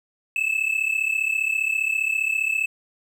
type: tone pair together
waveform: triangle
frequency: 2600 / 2635 Hz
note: E7 / E7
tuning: -24 / -1 cents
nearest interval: unison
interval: 23 cents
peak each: -22 dBFS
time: 0.36-2.66 s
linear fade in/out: 2 ms
effects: none